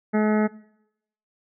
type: harmonic tone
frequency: 213.5 Hz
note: G#3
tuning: 48 cents sharp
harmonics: 1 / 2 / 3 / 4 / 6 / 7 / 8 / 9 / 10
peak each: -19 / -25 / -29 / -31 / -35 / -36 / -37 / -38 / -39 dBFS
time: 0.13-0.48 s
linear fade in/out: 20 ms
effects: noise-tail reverb RT60 0.8 s tail -21 dB re dry